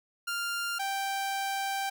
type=tone pair in turn; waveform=sawtooth; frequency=1396.9 / 784 Hz; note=F6 / G5; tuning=0 / 0 cents; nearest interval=minor seventh; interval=1000 cents; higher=first; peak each=-27 / -26 dBFS; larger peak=second; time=0.27-0.79 / 0.79-1.9 s; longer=second; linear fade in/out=10 ms; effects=none